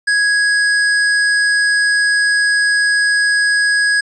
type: tone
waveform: square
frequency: 1661.2 Hz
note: G#6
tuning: in tune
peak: -12 dBFS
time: 0.07-4.01 s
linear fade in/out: 10 ms
effects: resampled to 22050 Hz